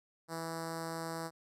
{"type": "tone with notch filter", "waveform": "5% pulse", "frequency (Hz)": 164.1, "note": "E3", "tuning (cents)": -8, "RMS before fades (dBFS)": -40, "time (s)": [0.28, 1.31], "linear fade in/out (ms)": 50, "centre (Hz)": 2500, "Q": 0.62, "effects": ["low-pass 12000 Hz 12 dB/octave"]}